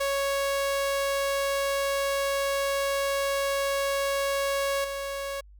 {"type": "tone with level steps", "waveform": "sawtooth", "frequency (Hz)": 554.4, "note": "C#5", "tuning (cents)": 0, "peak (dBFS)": [-21, -27], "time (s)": [0, 5.41], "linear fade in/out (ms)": 10, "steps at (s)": 4.84, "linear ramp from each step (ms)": 5, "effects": ["added 50 Hz sine -48 dBFS peak until 5.59 s"]}